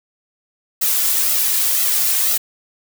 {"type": "noise with flanger", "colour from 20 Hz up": "blue", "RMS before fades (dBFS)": -17, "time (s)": [0.81, 2.38], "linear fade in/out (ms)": 10, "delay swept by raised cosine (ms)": [1.5, 2.9], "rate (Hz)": 2, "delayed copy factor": 0.65, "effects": []}